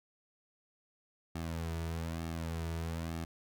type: tone with flanger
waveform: sawtooth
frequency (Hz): 82.41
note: E2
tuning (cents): 0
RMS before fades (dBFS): -38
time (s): 1.35-3.25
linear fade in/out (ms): 5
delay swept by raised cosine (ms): 2 to 3.8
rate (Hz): 1.1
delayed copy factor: -0.65
effects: none